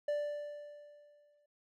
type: tone with exponential decay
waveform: triangle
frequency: 587.3 Hz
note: D5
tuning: in tune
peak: -28 dBFS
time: 0.08-1.46 s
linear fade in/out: 5 ms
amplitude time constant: 300 ms
effects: none